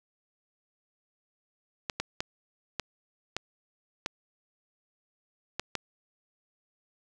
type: clicks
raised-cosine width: 0.2 ms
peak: -13 dBFS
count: 8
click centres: 1.898 / 2 / 2.205 / 2.797 / 3.366 / 4.061 / 5.596 / 5.753 s
effects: none